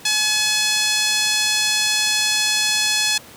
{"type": "tone with band-pass filter", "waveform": "5% pulse", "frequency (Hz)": 852, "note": "G#5", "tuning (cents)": 44, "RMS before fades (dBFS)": -19, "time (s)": [0.05, 3.18], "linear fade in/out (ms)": 5, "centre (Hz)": 3600, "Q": 0.76, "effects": ["pink hiss -42 dBFS RMS until 3.36 s", "high-pass 100 Hz 12 dB/octave"]}